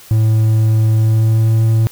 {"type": "tone with pitch glide", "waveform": "triangle", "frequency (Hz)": [110, 111.86], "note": ["A2", "A2"], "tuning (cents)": [0, 29], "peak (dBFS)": -7, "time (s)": [0.11, 1.87], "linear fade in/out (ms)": 0, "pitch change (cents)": 29, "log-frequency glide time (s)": [0.96, 1.6], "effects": ["white hiss -40 dBFS RMS until 1.91 s"]}